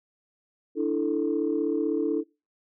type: chord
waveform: sine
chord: D suspended second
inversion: none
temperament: equal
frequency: 293.7 / 329.6 / 440 Hz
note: D4 / E4 / A4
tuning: 0 / 0 / 0 cents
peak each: -27 dBFS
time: 0.75-2.24 s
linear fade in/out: 50 ms
effects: noise-tail reverb RT60 0.3 s tail -26 dB re dry + tanh soft clip ceiling -15 dBFS